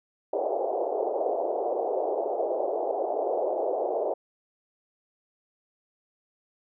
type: band-pass noise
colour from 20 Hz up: white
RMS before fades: -28 dBFS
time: 0.33-4.14 s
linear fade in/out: 5 ms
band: 370 to 740 Hz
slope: 48 dB/octave
effects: none